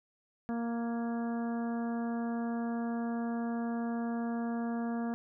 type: harmonic tone with a mistuned harmonic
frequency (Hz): 233.1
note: A#3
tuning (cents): 0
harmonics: 1 / 2 / 3 / 4 / 5 / 6 / 7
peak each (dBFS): -32 / -43 / -42 / -49 / -50 / -52 / -51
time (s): 0.49-5.14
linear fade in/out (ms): 0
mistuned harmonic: 7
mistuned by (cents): +27
effects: none

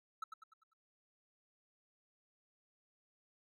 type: tone with echo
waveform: triangle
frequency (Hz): 1310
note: E6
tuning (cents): -11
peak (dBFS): -36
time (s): 0.22-0.24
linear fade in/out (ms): 5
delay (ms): 99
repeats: 5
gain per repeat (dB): -7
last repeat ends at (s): 0.735
effects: none

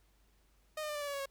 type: tone with pitch steps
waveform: sawtooth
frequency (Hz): 617 / 606.8 / 596.7 / 586.8 / 577 / 567.4 / 558 / 548.7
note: D#5 / D#5 / D5 / D5 / D5 / C#5 / C#5 / C#5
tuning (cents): -15 / -44 / +27 / -2 / -31 / +40 / +11 / -18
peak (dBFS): -33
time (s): 0.77-1.258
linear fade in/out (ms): 5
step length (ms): 61
effects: added 50 Hz sine -67 dBFS peak until 1.3 s + pink hiss -73 dBFS RMS until 1.3 s

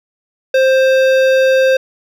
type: tone with hard clipping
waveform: sine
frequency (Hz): 526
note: C5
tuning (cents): +9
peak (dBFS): -10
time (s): 0.54-1.77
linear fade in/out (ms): 5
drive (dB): 14
effects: none

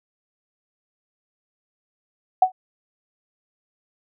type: tone with exponential decay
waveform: sine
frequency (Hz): 746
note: F#5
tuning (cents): +14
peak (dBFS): -7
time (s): 2.42-2.52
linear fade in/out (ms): 5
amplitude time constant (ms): 21
effects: none

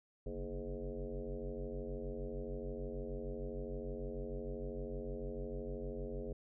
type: tone with frequency modulation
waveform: sine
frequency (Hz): 234.3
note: A#3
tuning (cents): +9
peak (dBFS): -39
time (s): 0.26-6.33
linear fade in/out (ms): 5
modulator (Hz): 92.4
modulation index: 3.3
effects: none

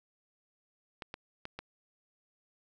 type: clicks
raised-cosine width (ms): 0.3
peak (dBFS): -24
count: 4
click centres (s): 1.022 / 1.141 / 1.454 / 1.59
effects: none

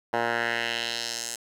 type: tone with band-pass filter sweep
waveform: 10% pulse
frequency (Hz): 117.4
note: A#2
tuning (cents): +13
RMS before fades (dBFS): -29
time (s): 0.13-1.36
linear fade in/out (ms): 5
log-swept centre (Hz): 990 to 8200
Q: 1.7
effects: 9-bit

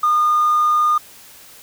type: tone with hard clipping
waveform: sine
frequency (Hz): 1219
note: D#6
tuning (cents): -36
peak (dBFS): -13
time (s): 0.03-0.98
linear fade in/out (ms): 5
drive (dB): 1
effects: white hiss -43 dBFS RMS until 1.62 s

